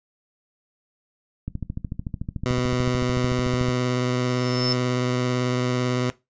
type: click train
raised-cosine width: 5 ms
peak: -16 dBFS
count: 31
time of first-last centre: 1.48-3.686 s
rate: 13.6 Hz
type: tone with vibrato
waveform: 15% pulse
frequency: 125 Hz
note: B2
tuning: 21 cents sharp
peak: -15 dBFS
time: 2.46-6.1 s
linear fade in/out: 0 ms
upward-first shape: triangle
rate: 18 Hz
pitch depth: 19 cents each way
type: tone with exponential growth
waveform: sine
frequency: 5274 Hz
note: E8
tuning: in tune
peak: -21 dBFS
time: 4.13-4.73 s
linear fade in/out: 5 ms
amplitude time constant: 130 ms
effects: noise-tail reverb RT60 0.2 s tail -17 dB re dry + resampled to 16000 Hz